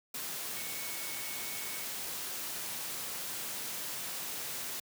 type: tone in noise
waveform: sine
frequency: 2217 Hz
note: C#7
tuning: in tune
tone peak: -47 dBFS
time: 0.56-1.84 s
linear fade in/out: 5 ms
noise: white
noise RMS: -39 dBFS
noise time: 0.14-4.8 s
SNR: -11 dB
effects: high-pass 100 Hz 12 dB/octave